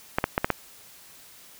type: clicks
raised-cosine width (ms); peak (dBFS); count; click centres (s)
0.5; -6; 5; 0.185 / 0.241 / 0.379 / 0.445 / 0.503
effects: white hiss -50 dBFS RMS until 1.59 s